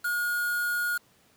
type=tone with quantisation; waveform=triangle; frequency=1436 Hz; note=F6; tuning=48 cents sharp; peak=-24 dBFS; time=0.04-0.98 s; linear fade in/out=10 ms; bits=6; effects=pink hiss -62 dBFS RMS until 1.36 s + high-pass 100 Hz 12 dB/octave